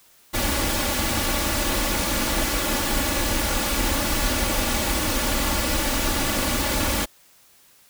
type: noise with comb filter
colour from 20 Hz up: pink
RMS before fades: -23 dBFS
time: 0.33-7.06 s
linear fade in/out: 20 ms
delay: 3.5 ms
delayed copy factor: +0.65
effects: white hiss -55 dBFS RMS until 7.89 s